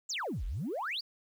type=exponential two-way sweep; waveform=sine; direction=down then up; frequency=7902 to 39 to 5020 Hz; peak=-32 dBFS; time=0.09-1.01 s; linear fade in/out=10 ms; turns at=0.45 s; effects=tanh soft clip ceiling -28 dBFS + 10-bit